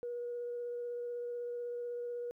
sine tone with vibrato, 481.3 Hz, B4, 45 cents flat, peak -36 dBFS, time 0.03-2.31 s, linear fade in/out 0 ms, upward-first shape triangle, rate 16 Hz, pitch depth 11 cents each way, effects tanh soft clip ceiling -32 dBFS + 13-bit

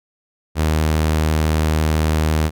sawtooth tone, 78 Hz, D#2, 5 cents sharp, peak -11 dBFS, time 0.55-2.51 s, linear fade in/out 50 ms, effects none

